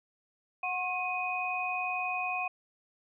sine tone cluster, 732 / 1079 / 2499 Hz, F#5 / C#6 / D#7, -19 / -47 / +7 cents, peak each -34 / -38 / -33 dBFS, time 0.63-2.48 s, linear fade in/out 5 ms, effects none

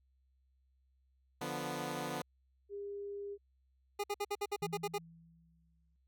10% pulse chord, B diminished, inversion first, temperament equal, 146.83 / 174.61 / 246.9 Hz, D3 / F3 / B3, 0 / 0 / 0 cents, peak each -34 / -35 / -33 dBFS, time 1.41-2.22 s, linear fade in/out 5 ms
sine tone, 403.6 Hz, G#4, 49 cents flat, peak -40 dBFS, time 2.69-3.38 s, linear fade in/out 50 ms
25% pulse tone bursts, 408.5 Hz, G#4, 29 cents flat, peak -30 dBFS, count 10, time 3.99-4.984 s, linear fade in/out 10 ms, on 49 ms, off 56 ms
sine tone with exponential decay, 165.6 Hz, E3, 8 cents sharp, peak -40 dBFS, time 4.62-5.96 s, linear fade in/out 0 ms, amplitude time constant 290 ms
effects added 65 Hz sine -70 dBFS peak until 6.07 s

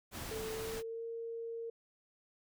pink noise, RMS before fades -44 dBFS, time 0.11-0.83 s, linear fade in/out 50 ms
sine tone with pitch glide, 440.6 to 460.1 Hz, A4 to A#4, +2 to -23 cents, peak -39 dBFS, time 0.31-1.7 s, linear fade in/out 5 ms, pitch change +75 cents, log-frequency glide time 0.51-1.04 s
effects none

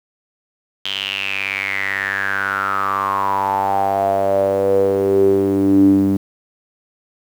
sawtooth tone with band-pass filter sweep, 98 Hz, G2, in tune, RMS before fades -17 dBFS, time 0.85-6.17 s, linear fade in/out 5 ms, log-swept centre 3200 to 250 Hz, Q 8.9, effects 7-bit

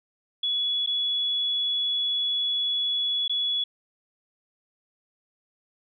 sine tone with dropouts, 3391 Hz, G#7, 35 cents sharp, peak -23 dBFS, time 0.43-3.64 s, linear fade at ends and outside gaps 5 ms, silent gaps 0.863-0.872 / 3.28-3.295 s, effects none

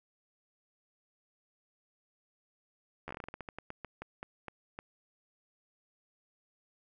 slowing click train, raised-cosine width 0.5 ms, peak -26 dBFS, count 19, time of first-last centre 3.08-4.789 s, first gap 12 ms, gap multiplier 1.21, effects none

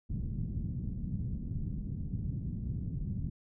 white low-pass noise, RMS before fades -36 dBFS, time 0.09-3.3 s, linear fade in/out 10 ms, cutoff 180 Hz, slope 24 dB/octave, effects none

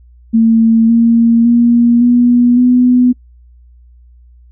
sine tone with pitch steps, 226 / 231.4 / 237 / 242.6 / 248.5 Hz, A3 / A#3 / A#3 / B3 / B3, +47 / -13 / +29 / -31 / +11 cents, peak -5 dBFS, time 0.33-3.13 s, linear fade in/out 20 ms, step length 560 ms, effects noise-tail reverb RT60 0.1 s tail -24 dB re dry + added 60 Hz sine -39 dBFS peak until 4.51 s

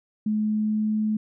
sine tone with pitch glide, 213.6 to 215 Hz, G#3 to A3, +49 to -40 cents, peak -21 dBFS, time 0.26-1.17 s, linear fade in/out 5 ms, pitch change +11 cents, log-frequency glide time 0.41-0.99 s, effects none

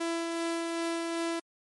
sawtooth tone with tremolo, 334 Hz, E4, 23 cents sharp, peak -25 dBFS, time 0-1.4 s, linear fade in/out 10 ms, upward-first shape sine, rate 2.6 Hz, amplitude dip 25%, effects MP3 48 kbps

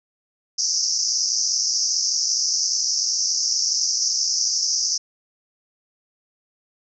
white band-pass noise, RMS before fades -22 dBFS, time 0.58-4.98 s, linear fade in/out 10 ms, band 5000 to 6200 Hz, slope 96 dB/octave, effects none

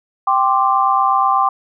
sine chord, G suspended fourth, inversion none, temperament equal, 784 / 1046.5 / 1174.7 Hz, G5 / C6 / D6, 0 / 0 / 0 cents, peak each -16 dBFS, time 0.27-1.49 s, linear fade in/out 5 ms, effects none

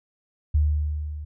sine tone with level ramp, 75.1 Hz, D2, 39 cents sharp, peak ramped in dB -15 to -32 dBFS, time 0.54-1.25 s, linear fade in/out 10 ms, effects none

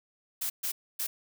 blue noise bursts at uneven times, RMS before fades -32 dBFS, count 3, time 0.41-0.5 / 0.63-0.72 / 0.99-1.07 s, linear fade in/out 10 ms, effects none

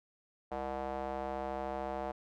square tone with band-pass filter, 66.9 Hz, C2, 39 cents sharp, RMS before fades -38 dBFS, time 0.51-2.12 s, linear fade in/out 10 ms, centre 710 Hz, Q 2.5, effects none

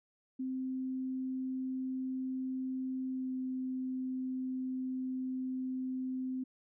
sine tone with pitch glide, 260 to 258.2 Hz, C4 to C4, -11 to -23 cents, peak -34 dBFS, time 0.39-6.44 s, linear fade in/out 10 ms, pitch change -12 cents, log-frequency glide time 3.1-3.32 s, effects none

